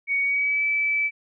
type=tone with pitch glide; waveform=sine; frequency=2238 to 2308 Hz; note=C#7 to D7; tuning=+16 to -31 cents; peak=-20 dBFS; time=0.07-1.11 s; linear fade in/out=50 ms; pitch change=+53 cents; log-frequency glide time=0.21-0.64 s; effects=none